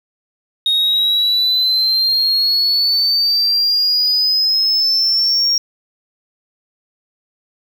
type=exponential sweep; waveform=sine; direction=up; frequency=3729 to 5588 Hz; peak=-10 dBFS; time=0.66-5.58 s; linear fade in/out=2 ms; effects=tanh soft clip ceiling -10 dBFS + 7-bit